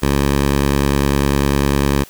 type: tone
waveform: 10% pulse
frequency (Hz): 70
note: C#2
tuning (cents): +18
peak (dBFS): -5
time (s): 0.02-2.04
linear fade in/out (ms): 10
effects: white hiss -42 dBFS RMS until 2.09 s